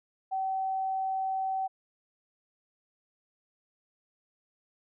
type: tone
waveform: sine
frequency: 765 Hz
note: G5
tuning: 42 cents flat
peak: -28 dBFS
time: 0.31-1.68 s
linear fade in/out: 20 ms
effects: none